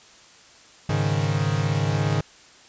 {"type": "chord", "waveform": "45% pulse", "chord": "Ab suspended fourth", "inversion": "none", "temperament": "equal", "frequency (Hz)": [103.83, 138.59, 155.56], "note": ["Ab2", "Db3", "Eb3"], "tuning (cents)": [0, 0, 0], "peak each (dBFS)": -25, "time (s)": [0.89, 2.21], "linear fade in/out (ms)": 5, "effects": ["white hiss -50 dBFS RMS until 2.68 s", "resampled to 16000 Hz"]}